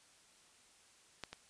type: clicks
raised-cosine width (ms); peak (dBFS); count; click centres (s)
0.2; -24 / -28; 2; 1.237 / 1.33
effects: white hiss -65 dBFS RMS until 1.49 s + resampled to 22050 Hz